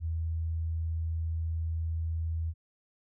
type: tone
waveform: sine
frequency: 81.5 Hz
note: E2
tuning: 19 cents flat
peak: -29 dBFS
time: 0-2.54 s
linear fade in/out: 50 ms
effects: none